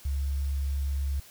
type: tone with quantisation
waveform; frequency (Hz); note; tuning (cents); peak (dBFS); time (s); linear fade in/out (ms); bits
sine; 69.3; C#2; 0; -26; 0.05-1.2; 5; 9
effects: white hiss -52 dBFS RMS until 1.3 s